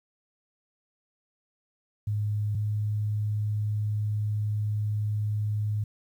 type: tone pair in turn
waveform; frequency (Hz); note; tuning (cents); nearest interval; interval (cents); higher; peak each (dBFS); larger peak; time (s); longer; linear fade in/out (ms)
sine; 104.8 / 105.47; G#2 / G#2; +16 / +27; unison; 11; second; -25; neither; 2.07-2.55 / 2.55-5.84; second; 5
effects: 10-bit